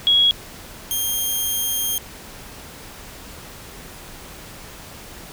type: tone pair in turn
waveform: sine / 5% pulse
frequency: 3322 / 3204 Hz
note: G#7 / G7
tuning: 0 / +37 cents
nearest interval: minor second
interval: 63 cents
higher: first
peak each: -12 dBFS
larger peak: neither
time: 0.07-0.31 / 0.91-1.98 s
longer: second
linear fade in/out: 0 ms
effects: pink hiss -39 dBFS RMS until 5.32 s